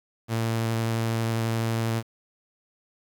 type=tone with vibrato; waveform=sawtooth; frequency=113.8 Hz; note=A#2; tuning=41 cents flat; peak=-20 dBFS; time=0.28-2.03 s; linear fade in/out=50 ms; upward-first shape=triangle; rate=12 Hz; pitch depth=13 cents each way; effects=9-bit